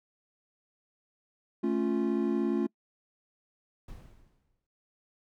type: chord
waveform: triangle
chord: A augmented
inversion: none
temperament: equal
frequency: 220 / 277.2 / 349.2 Hz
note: A3 / C#4 / E#4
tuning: 0 / 0 / 0 cents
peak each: -28 / -29 / -28 dBFS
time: 1.63-2.67 s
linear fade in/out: 10 ms
type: noise with exponential decay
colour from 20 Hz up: brown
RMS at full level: -43 dBFS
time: 3.88-4.67 s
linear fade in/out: 5 ms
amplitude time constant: 170 ms
effects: noise-tail reverb RT60 0.1 s tail -25 dB re dry